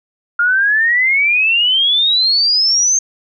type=exponential sweep; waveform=sine; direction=up; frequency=1400 to 6400 Hz; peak=-10 dBFS; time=0.39-2.99 s; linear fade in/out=5 ms; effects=none